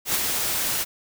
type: noise with ADSR envelope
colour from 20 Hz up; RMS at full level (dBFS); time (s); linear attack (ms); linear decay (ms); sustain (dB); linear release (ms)
white; -21; 0.05-0.85; 92; 22; -4; 31
effects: none